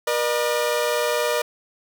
sawtooth tone pair together, 479 / 603.5 Hz, A#4 / D5, +47 / +47 cents, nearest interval major third, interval 400 cents, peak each -19 dBFS, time 0.07-1.42 s, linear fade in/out 5 ms, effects none

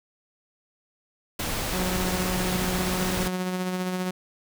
pink noise, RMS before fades -29 dBFS, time 1.39-3.28 s, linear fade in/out 5 ms
sawtooth tone with tremolo, 183.3 Hz, F#3, 16 cents flat, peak -21 dBFS, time 1.73-4.11 s, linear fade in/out 5 ms, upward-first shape sine, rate 15 Hz, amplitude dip 35%
effects none

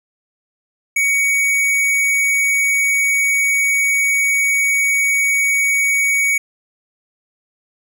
square tone, 2245 Hz, C#7, 21 cents sharp, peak -14 dBFS, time 0.96-6.38 s, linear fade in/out 5 ms, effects none

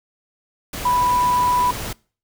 sine tone in noise, 987.8 Hz, B5, in tune, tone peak -15 dBFS, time 0.85-1.71 s, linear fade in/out 5 ms, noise pink, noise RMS -29 dBFS, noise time 0.73-1.93 s, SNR +11 dB, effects noise-tail reverb RT60 0.4 s tail -24 dB re dry

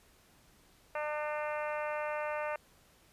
harmonic tone, 300 Hz, D4, 37 cents sharp, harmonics 2 / 3 / 4 / 5 / 6 / 7 / 8 / 9, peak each -36 / -40 / -42 / -44 / -46 / -47 / -48 / -49 dBFS, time 0.95-2.56 s, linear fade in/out 2 ms, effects pink hiss -64 dBFS RMS until 3.12 s + resampled to 32000 Hz

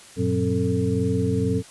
sine tone cluster, 96 / 118.1 / 182.4 / 266.3 / 445.4 Hz, G2 / A#2 / F#3 / C4 / A4, -36 / +23 / -24 / +31 / +21 cents, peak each -26 dBFS, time 0.16-1.63 s, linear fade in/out 50 ms, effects white hiss -46 dBFS RMS until 1.7 s + resampled to 24000 Hz

